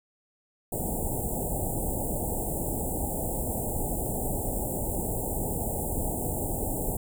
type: band-stop noise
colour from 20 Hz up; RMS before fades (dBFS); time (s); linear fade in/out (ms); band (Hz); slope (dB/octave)
pink; -30; 0.72-6.97; 5; 870 to 7500; 96
effects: none